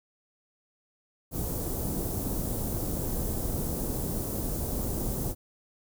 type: band-stop noise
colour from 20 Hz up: pink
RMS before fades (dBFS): -31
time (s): 1.31-5.35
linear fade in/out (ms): 50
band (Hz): 500 to 11000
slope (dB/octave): 12
effects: none